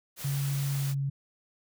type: noise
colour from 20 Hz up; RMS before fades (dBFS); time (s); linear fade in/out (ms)
white; -40; 0.16-0.95; 50
type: tone with pitch glide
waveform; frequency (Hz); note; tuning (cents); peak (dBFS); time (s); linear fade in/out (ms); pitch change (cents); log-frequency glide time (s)
sine; 139.5 to 138.3; C#3 to C#3; +11 to -4; -27; 0.24-1.1; 10; -15; 0.73-0.81
effects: none